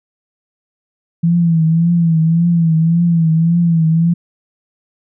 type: tone with vibrato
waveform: sine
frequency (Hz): 166.1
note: E3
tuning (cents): +13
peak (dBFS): -9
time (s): 1.23-4.14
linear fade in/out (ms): 10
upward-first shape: triangle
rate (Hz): 1.8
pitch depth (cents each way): 77
effects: none